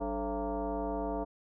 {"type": "tone with frequency modulation", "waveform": "sine", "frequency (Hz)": 193, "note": "G3", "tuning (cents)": -27, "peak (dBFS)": -31, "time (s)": [0, 1.25], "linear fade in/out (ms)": 20, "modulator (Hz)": 243, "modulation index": 2.9, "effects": []}